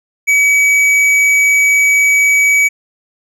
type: tone with hard clipping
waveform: sine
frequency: 2276 Hz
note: C#7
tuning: 45 cents sharp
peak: -9 dBFS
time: 0.27-2.69 s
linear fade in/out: 20 ms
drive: 8 dB
effects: none